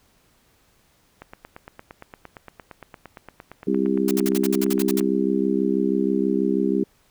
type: click train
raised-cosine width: 0.5 ms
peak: -23 dBFS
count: 34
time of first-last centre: 1.22-5.009 s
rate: 8.71 Hz
type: harmonic tone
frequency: 66.2 Hz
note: C2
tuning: 21 cents sharp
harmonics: 3 / 4 / 5 / 6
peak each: -24 / -24 / -24 / -24 dBFS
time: 3.67-6.84 s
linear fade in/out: 5 ms
type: noise bursts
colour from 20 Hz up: white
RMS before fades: -29 dBFS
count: 11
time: 4.08-5 s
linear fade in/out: 2 ms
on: 30 ms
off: 59 ms
effects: pink hiss -61 dBFS RMS until 7.1 s